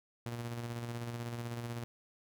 sawtooth tone with tremolo, 118.4 Hz, A#2, 27 cents sharp, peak -33 dBFS, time 0.26-1.84 s, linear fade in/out 0 ms, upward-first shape square, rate 16 Hz, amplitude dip 35%, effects none

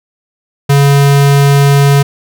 square tone, 140.8 Hz, C#3, 27 cents sharp, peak -5 dBFS, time 0.69-2.03 s, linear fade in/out 10 ms, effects none

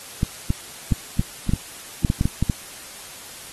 clicks, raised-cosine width 5 ms, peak -6 dBFS, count 12, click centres 0.231 / 0.504 / 0.922 / 1.195 / 1.493 / 1.536 / 2.048 / 2.101 / 2.211 / 2.255 / 2.426 / 2.498 s, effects white hiss -39 dBFS RMS until 3.52 s + AAC 32 kbps

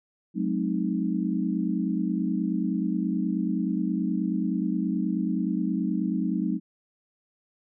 sine chord, F# diminished seventh, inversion none, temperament equal with one note detuned, 185 / 214.4 / 261.6 / 311.1 Hz, F#3 / A3 / C4 / Eb4, 0 / -45 / 0 / 0 cents, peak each -28 / -29 / -31 / -30 dBFS, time 0.34-6.6 s, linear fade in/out 50 ms, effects none

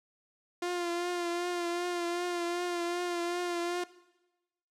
sawtooth tone with vibrato, 349.2 Hz, F4, in tune, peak -27 dBFS, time 0.62-3.84 s, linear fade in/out 5 ms, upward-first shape triangle, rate 2.6 Hz, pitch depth 36 cents each way, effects noise-tail reverb RT60 1.0 s tail -18 dB re dry + low-pass 9000 Hz 12 dB/octave

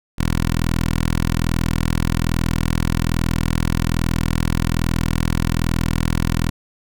10% pulse tone with notch filter, 41.2 Hz, E1, in tune, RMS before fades -19 dBFS, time 0.18-6.5 s, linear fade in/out 10 ms, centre 610 Hz, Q 1.5, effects none

